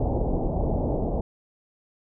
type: low-pass noise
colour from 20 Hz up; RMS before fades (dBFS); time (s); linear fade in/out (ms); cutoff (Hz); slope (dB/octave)
pink; -25; 0-1.21; 2; 800; 48
effects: none